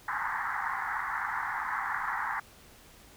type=band-pass noise; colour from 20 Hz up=pink; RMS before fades=-33 dBFS; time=0.08-2.4 s; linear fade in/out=5 ms; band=800 to 2000 Hz; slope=96 dB/octave; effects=pink hiss -55 dBFS RMS until 3.16 s